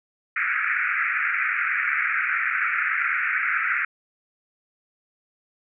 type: band-pass noise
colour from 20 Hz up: pink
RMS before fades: -24 dBFS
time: 0.36-3.85 s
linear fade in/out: 5 ms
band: 1300 to 2400 Hz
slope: 96 dB/octave
effects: none